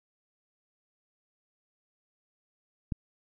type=click; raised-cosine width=5 ms; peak=-18 dBFS; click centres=2.922 s; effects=none